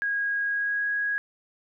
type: tone with pitch glide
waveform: sine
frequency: 1641 to 1655.3 Hz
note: G#6 to G#6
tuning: -21 to -6 cents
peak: -24 dBFS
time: 0.02-1.18 s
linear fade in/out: 0 ms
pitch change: +15 cents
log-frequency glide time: 0.44-0.88 s
effects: none